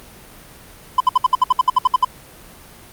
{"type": "tone bursts", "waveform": "triangle", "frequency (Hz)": 1012, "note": "B5", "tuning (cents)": 42, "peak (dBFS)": -7, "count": 13, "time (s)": [0.98, 2.048], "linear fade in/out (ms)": 5, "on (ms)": 24, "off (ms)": 63, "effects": ["pink hiss -42 dBFS RMS until 2.92 s", "Opus 32 kbps"]}